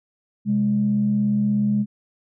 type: tone pair together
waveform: sine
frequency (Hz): 130.84 / 207.7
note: C3 / G#3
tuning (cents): 0 / 0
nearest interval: minor sixth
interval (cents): 800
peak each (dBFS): -26 / -17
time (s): 0.45-1.86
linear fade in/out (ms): 50
effects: tanh soft clip ceiling -10 dBFS